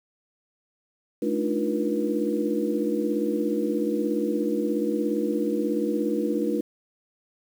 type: tone cluster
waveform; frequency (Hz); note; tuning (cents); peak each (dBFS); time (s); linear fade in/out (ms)
sine; 214.9 / 292.4 / 309.3 / 350.4 / 479.8; A3 / D4 / D#4 / F4 / A#4; -41 / -7 / -10 / +6 / +50; -29; 1.22-6.61; 5
effects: 8-bit